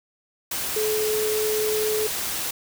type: tone in noise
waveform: sine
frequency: 429.7 Hz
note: A4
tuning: 41 cents flat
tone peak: -22 dBFS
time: 0.76-2.07 s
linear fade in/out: 5 ms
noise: white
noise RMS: -28 dBFS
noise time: 0.51-2.51 s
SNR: +3 dB
effects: none